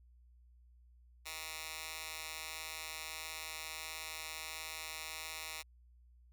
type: tone with high-pass filter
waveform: 10% pulse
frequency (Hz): 158.5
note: D#3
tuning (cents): +32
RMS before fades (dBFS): -45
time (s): 1.25-5.63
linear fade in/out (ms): 20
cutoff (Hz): 2000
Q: 0.68
effects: added 60 Hz sine -60 dBFS peak until 6.32 s